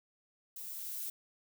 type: noise with level ramp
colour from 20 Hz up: violet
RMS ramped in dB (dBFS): -45 to -39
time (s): 0.56-1.1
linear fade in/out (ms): 5
effects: none